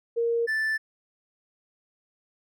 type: tone pair in turn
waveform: sine / triangle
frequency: 466.2 / 1760.1 Hz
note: A#4 / A6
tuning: 0 / 0 cents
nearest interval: octave + major seventh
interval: 2300 cents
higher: second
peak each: -22 dBFS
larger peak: neither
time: 0.16-0.47 / 0.47-0.78 s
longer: neither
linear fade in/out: 20 ms
effects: none